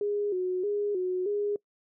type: tone with vibrato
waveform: sine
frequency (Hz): 388.3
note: G4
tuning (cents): -16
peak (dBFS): -26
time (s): 0.01-1.56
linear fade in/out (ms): 2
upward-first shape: square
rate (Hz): 1.6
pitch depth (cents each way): 100
effects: noise-tail reverb RT60 0.1 s tail -23 dB re dry